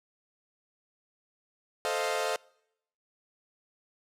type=chord; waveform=sawtooth; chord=F dominant seventh; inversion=first; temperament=equal; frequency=440 / 523.3 / 622.3 / 698.5 Hz; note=A4 / C5 / Eb5 / F5; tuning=0 / 0 / 0 / 0 cents; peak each=-30 dBFS; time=1.85-2.36 s; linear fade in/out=0 ms; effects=noise-tail reverb RT60 0.8 s tail -26 dB re dry + low-pass 11000 Hz 12 dB/octave